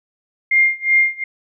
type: tone with tremolo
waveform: sine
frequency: 2115 Hz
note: C7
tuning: 18 cents sharp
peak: -9 dBFS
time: 0.51-1.24 s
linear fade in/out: 5 ms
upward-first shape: sine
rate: 2.7 Hz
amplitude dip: 95%
effects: none

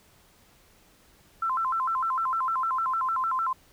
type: tone with vibrato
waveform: sine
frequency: 1179 Hz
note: D6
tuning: 6 cents sharp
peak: -24 dBFS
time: 1.42-3.53 s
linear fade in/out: 5 ms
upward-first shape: square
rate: 6.6 Hz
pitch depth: 220 cents each way
effects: pink hiss -59 dBFS RMS until 3.72 s

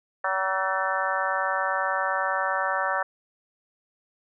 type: harmonic tone with a mistuned harmonic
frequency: 190 Hz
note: F#3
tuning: 46 cents sharp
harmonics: 3 / 4 / 5 / 6 / 7 / 8 / 9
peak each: -31 / -31 / -31 / -31 / -31 / -31 / -31 dBFS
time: 0.24-3.03 s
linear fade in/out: 5 ms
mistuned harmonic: 9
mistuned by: +62 cents
effects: none

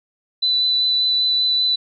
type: tone with vibrato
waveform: sine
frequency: 3990 Hz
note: B7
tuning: 17 cents sharp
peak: -15 dBFS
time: 0.42-1.76 s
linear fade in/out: 10 ms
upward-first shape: sine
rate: 5.1 Hz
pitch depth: 10 cents each way
effects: none

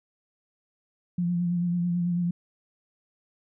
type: tone with vibrato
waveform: sine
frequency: 174.61 Hz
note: F3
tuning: in tune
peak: -23 dBFS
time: 1.18-2.31 s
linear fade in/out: 5 ms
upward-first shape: sine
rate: 9.1 Hz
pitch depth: 30 cents each way
effects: none

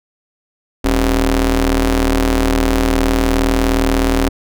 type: ring-modulated tone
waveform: sawtooth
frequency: 116.54 Hz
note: A#2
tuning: in tune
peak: -5 dBFS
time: 0.84-4.29 s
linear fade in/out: 10 ms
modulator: 155 Hz
effects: none

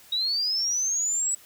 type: linear sweep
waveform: sine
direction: up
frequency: 3783 to 7902 Hz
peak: -23 dBFS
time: 0.12-1.35 s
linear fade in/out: 5 ms
effects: white hiss -52 dBFS RMS until 1.45 s

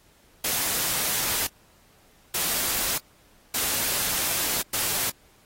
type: noise bursts at uneven times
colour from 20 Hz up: white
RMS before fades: -26 dBFS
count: 4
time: 0.44-1.47 / 2.34-2.98 / 3.54-4.62 / 4.73-5.1 s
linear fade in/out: 5 ms
effects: pink hiss -59 dBFS RMS until 5.45 s + AAC 48 kbps

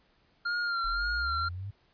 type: tone with vibrato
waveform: square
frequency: 1396.9 Hz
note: F6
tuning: in tune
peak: -29 dBFS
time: 0.45-1.49 s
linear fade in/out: 10 ms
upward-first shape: sine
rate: 1.9 Hz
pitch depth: 40 cents each way
type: linear sweep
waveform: sine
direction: up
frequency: 34.65 to 103 Hz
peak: -35 dBFS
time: 0.84-1.71 s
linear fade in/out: 10 ms
effects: pink hiss -67 dBFS RMS until 1.93 s + resampled to 11025 Hz

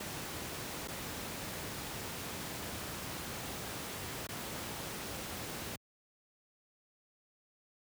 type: noise with dropouts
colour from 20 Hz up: pink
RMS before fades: -41 dBFS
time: 0-5.76 s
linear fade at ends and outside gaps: 5 ms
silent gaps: 0.876-0.882 / 4.271-4.288 s
effects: high-pass 80 Hz 12 dB/octave

